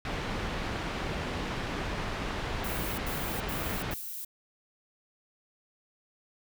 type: low-pass noise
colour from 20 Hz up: pink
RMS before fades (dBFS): -34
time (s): 0.05-3.94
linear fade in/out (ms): 2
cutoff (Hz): 3200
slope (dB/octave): 12
type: noise bursts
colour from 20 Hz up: violet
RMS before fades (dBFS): -39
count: 4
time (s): 2.64-4.249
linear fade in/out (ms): 5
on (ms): 340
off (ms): 83
effects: none